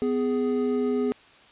triangle tone pair together, 250.7 / 415.3 Hz, B3 / G#4, +26 / 0 cents, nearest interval major sixth, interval 874 cents, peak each -23 dBFS, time 0.02-1.12 s, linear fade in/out 0 ms, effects white hiss -53 dBFS RMS until 1.51 s + resampled to 8000 Hz

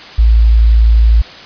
sine tone, 56 Hz, A1, 31 cents sharp, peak -4 dBFS, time 0.18-1.22 s, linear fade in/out 10 ms, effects white hiss -32 dBFS RMS until 1.45 s + resampled to 11025 Hz

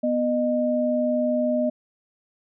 sine tone pair together, 246.4 / 613.4 Hz, B3 / D#5, -4 / -25 cents, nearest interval octave + major third, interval 1579 cents, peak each -23 / -22 dBFS, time 0.03-1.7 s, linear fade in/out 10 ms, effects none

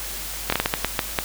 slowing click train, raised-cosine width 0.3 ms, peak -3 dBFS, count 9, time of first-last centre 0.5-1.188 s, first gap 24 ms, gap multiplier 1.35, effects added 50 Hz sine -38 dBFS peak until 1.24 s + white hiss -32 dBFS RMS until 1.24 s

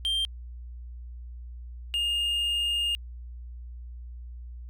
triangle tone pair in turn, 3170 / 2831 Hz, G7 / F7, +19 / +23 cents, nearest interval major second, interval 196 cents, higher first, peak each -23 dBFS, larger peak neither, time 0.05-0.25 / 1.94-2.95 s, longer second, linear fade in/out 0 ms, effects added 60 Hz sine -38 dBFS peak until 4.69 s

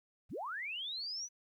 sine linear sweep, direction up, 32.7 to 6040 Hz, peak -38 dBFS, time 0.29-1.29 s, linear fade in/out 50 ms, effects 12-bit

